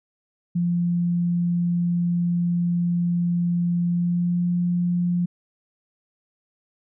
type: tone with pitch glide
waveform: sine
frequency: 173.6 to 175.62 Hz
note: F3 to F3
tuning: -10 to +10 cents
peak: -19 dBFS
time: 0.55-5.26 s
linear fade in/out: 10 ms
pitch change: +20 cents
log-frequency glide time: 3.87-4.46 s
effects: none